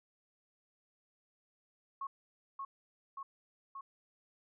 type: tone with echo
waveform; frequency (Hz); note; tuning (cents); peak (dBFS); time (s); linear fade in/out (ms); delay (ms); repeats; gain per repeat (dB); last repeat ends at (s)
sine; 1094; C#6; -23; -37; 2.01-2.07; 5; 580; 3; -2; 3.81
effects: none